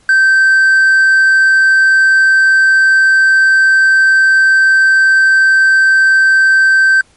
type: tone with hard clipping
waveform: triangle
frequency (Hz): 1555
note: G6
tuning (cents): -14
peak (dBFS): -6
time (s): 0.09-7.01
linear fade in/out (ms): 2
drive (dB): 5
effects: pink hiss -50 dBFS RMS until 7.16 s + MP3 48 kbps